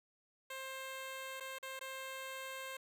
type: tone with dropouts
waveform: 10% pulse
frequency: 529 Hz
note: C5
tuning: 19 cents sharp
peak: -35 dBFS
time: 0.5-2.77 s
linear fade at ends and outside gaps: 5 ms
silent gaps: 1.4-1.406 / 1.586-1.627 / 1.793-1.81 s
effects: none